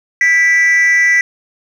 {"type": "tone with frequency modulation", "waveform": "sine", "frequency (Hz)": 1969, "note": "B6", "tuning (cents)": -6, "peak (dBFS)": -5, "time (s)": [0.21, 1.21], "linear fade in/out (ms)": 2, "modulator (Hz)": 348, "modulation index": 0.4, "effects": ["tanh soft clip ceiling -7 dBFS", "7-bit"]}